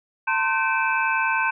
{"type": "tone cluster", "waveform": "sine", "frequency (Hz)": [899, 1049, 1537, 2352, 2599], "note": ["A5", "C6", "G6", "D7", "E7"], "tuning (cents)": [37, 4, -35, 2, -25], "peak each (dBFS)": [-25, -27, -23, -30, -28], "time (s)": [0.27, 1.51], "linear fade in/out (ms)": 10, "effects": []}